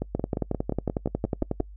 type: two click trains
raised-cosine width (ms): 2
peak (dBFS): -14 / -12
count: 10 / 17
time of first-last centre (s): 0.02-1.602 / 0.15-1.605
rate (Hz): 5.69 / 11
effects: noise-tail reverb RT60 0.1 s tail -25 dB re dry + added 50 Hz sine -41 dBFS peak until 1.76 s

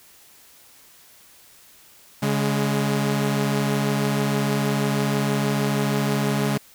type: tone pair together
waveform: sawtooth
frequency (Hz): 140.56 / 207.7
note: C#3 / G#3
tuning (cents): +24 / 0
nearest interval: perfect fifth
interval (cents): 676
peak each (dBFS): -19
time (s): 2.22-6.58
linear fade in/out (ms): 10
effects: white hiss -51 dBFS RMS until 6.74 s

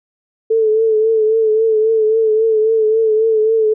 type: tone with vibrato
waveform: sine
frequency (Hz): 440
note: A4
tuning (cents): 0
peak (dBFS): -10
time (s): 0.5-3.74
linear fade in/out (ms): 10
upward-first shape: triangle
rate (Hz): 3.7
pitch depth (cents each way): 51
effects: none

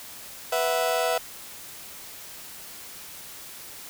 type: chord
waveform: 35% pulse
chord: B suspended fourth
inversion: none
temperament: just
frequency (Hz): 493.9 / 658.5 / 740.8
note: B4 / E5 / F#5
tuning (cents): 0 / -2 / +2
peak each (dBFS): -26 / -24 / -27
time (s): 0.52-1.18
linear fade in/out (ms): 5
effects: white hiss -42 dBFS RMS until 3.89 s

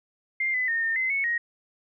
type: tone with pitch steps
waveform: sine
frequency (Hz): 2104 / 2010 / 1835 / 1818 / 2055 / 2207 / 1880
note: C7 / B6 / A#6 / A#6 / C7 / C#7 / A#6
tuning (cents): +9 / +30 / -28 / -44 / -32 / -8 / +14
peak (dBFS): -23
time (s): 0.4-1.38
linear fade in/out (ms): 5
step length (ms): 140
effects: none

